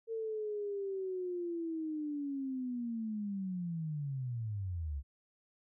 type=linear sweep; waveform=sine; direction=down; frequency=454.7 to 65.6 Hz; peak=-35 dBFS; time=0.07-5.03 s; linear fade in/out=50 ms; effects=none